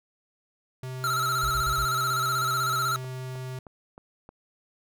square tone, 129 Hz, C3, 24 cents flat, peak -34 dBFS, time 0.83-3.59 s, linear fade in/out 2 ms
square tone with vibrato, 1338 Hz, E6, 25 cents sharp, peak -25 dBFS, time 1.04-2.96 s, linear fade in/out 0 ms, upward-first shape square, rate 16 Hz, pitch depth 57 cents each way
sine tone bursts, 55 Hz, A1, in tune, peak -29 dBFS, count 4, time 1.43-1.85 s, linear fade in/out 5 ms, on 72 ms, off 44 ms
click train, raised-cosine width 1 ms, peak -31 dBFS, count 8, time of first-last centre 2.11-4.291 s, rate 3.21 Hz
effects none

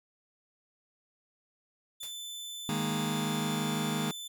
sawtooth tone, 3520 Hz, A7, in tune, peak -36 dBFS, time 2-4.28 s, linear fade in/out 10 ms
white noise with exponential decay, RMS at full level -42 dBFS, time 2.03-2.18 s, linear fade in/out 0 ms, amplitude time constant 31 ms
sawtooth chord, D# suspended fourth, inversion none, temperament just, 155.56 / 207.4 / 233.3 Hz, D#3 / G#3 / A#3, 0 / -2 / +2 cents, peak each -30 dBFS, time 2.69-4.11 s, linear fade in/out 0 ms
effects none

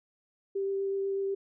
sine tone with vibrato, 392 Hz, G4, in tune, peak -28 dBFS, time 0.55-1.35 s, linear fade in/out 10 ms, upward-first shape triangle, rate 8.1 Hz, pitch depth 10 cents each way, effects none

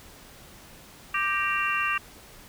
harmonic tone with a mistuned harmonic, 393.2 Hz, G4, 5 cents sharp, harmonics 3 / 4 / 5 / 6 / 7, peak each -28 / -31 / -33 / -34 / -28 dBFS, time 1.14-1.98 s, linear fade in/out 5 ms, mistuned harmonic 5, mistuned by -75 cents, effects pink hiss -49 dBFS RMS until 2.48 s

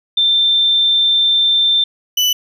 sine / 35% pulse tone pair in turn, 3570 / 2982 Hz, A7 / F#7, +24 / +13 cents, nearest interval minor third, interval 311 cents, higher first, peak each -10 dBFS, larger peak neither, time 0.17-1.84 / 2.17-2.33 s, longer first, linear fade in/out 5 ms, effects none

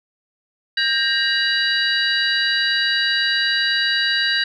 sine tone cluster, 1591 / 1863 / 2875 / 3919 / 4674 Hz, G6 / A#6 / F7 / B7 / D8, +25 / -2 / +50 / -14 / -9 cents, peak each -21 / -23 / -25 / -21 / -25 dBFS, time 0.77-4.44 s, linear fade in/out 5 ms, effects tanh soft clip ceiling -5 dBFS

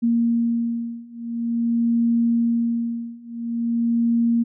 sine beating tone pair, 233.1 / 233.57 Hz, A#3 / A#3, 0 / +4 cents, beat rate 0.47 Hz, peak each -22 / -21 dBFS, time 0.02-4.44 s, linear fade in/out 20 ms, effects none

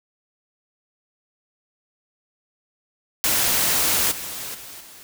white noise with level steps, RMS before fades -20 / -32 / -39 / -44 dBFS, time 3.24-5.03 s, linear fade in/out 0 ms, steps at 4.11 / 4.54 / 4.8 s, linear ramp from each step 10 ms, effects none

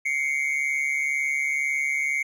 triangle tone pair together, 2106 / 2248 Hz, C7 / C#7, +11 / +24 cents, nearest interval minor second, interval 113 cents, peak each -24 dBFS, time 0.05-2.23 s, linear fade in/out 10 ms, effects none

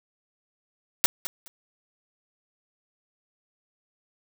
white noise with echo, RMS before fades -19 dBFS, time 1.04-1.06 s, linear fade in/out 0 ms, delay 210 ms, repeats 2, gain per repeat -13 dB, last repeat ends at 1.48 s, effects none

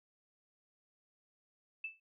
sine tone with exponential decay, 2637 Hz, E7, in tune, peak -35 dBFS, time 1.84-2 s, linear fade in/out 5 ms, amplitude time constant 34 ms, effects none

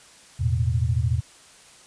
sine chord, E suspended fourth, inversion none, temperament equal, 82.41 / 110 / 123.47 Hz, E2 / A2 / B2, 0 / 0 / 0 cents, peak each -24 dBFS, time 0.39-1.21 s, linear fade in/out 20 ms, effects white hiss -50 dBFS RMS until 1.86 s + resampled to 22050 Hz

